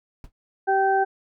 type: noise with exponential decay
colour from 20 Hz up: brown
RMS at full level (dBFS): -33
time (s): 0.24-0.32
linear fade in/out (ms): 1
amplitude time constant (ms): 16
type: harmonic tone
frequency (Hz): 387.8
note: G4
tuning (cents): -19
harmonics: 1 / 2 / 4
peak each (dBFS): -23 / -19 / -27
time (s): 0.67-1.05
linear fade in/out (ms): 20
effects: none